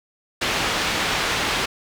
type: low-pass noise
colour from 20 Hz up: white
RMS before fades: -23 dBFS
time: 0.41-1.66 s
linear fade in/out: 10 ms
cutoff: 3300 Hz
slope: 12 dB/octave
effects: none

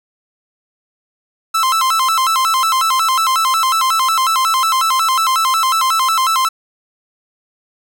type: tone with vibrato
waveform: 45% pulse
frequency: 1174.7 Hz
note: D6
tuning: in tune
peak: -12 dBFS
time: 1.54-6.49 s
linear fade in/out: 10 ms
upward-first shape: square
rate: 5.5 Hz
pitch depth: 200 cents each way
effects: none

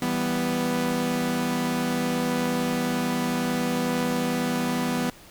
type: chord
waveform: sawtooth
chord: E minor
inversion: none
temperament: equal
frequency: 164.81 / 196 / 246.9 Hz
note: E3 / G3 / B3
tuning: 0 / 0 / 0 cents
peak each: -27 / -27 / -21 dBFS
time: 0.02-5.1 s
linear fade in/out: 2 ms
effects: pink hiss -49 dBFS RMS until 5.3 s

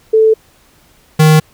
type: tone pair in turn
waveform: sine / square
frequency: 440 / 155.56 Hz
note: A4 / D#3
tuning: 0 / 0 cents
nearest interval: octave + tritone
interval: 1800 cents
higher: first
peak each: -5 dBFS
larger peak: neither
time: 0.13-0.34 / 1.19-1.4 s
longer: neither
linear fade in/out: 10 ms
effects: pink hiss -49 dBFS RMS until 1.53 s

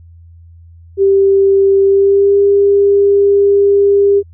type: tone with pitch glide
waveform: sine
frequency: 392 to 400.9 Hz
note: G4 to G4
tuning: 0 to +39 cents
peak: -6 dBFS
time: 0.97-4.23 s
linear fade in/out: 50 ms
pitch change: +39 cents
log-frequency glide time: 1.84-2.38 s
effects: added 84 Hz sine -36 dBFS peak until 4.33 s

